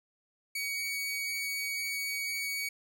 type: tone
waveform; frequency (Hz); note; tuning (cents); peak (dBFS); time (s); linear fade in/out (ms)
sawtooth; 2251; C#7; +26; -29; 0.55-2.69; 5
effects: none